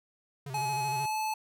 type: tone with vibrato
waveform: square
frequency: 135.6 Hz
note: C#3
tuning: 38 cents flat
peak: -38 dBFS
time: 0.46-1.06 s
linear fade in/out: 5 ms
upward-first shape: square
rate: 13 Hz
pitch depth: 78 cents each way
type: tone with pitch glide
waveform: square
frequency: 849 to 866.8 Hz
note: G#5 to A5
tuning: +38 to -26 cents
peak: -30 dBFS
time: 0.54-1.34 s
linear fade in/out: 5 ms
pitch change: +36 cents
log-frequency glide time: 0.83-1.19 s
effects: none